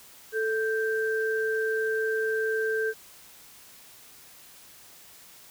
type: tone pair together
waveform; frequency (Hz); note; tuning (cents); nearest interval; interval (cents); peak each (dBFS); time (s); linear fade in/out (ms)
sine; 440.3 / 1569; A4 / G6; +1 / +1; octave + minor seventh; 2200; -26 / -29; 0.32-2.94; 50
effects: white hiss -51 dBFS RMS until 5.5 s